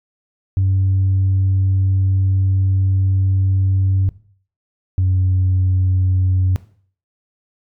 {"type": "tone pair in turn", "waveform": "sine", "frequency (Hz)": [95.6, 92.88], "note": ["G2", "F#2"], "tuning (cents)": [-43, 7], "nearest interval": "unison", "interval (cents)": 50, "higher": "first", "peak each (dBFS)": -11, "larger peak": "neither", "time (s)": [[0.57, 4.09], [4.98, 6.56]], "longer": "first", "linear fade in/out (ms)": 0, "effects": ["noise-tail reverb RT60 0.5 s tail -18 dB re dry", "tanh soft clip ceiling -10 dBFS"]}